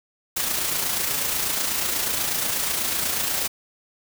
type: noise with amplitude modulation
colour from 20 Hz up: white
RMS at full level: -23 dBFS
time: 0.36-3.48 s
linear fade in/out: 10 ms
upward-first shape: sine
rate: 28.2 Hz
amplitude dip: 40%
effects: none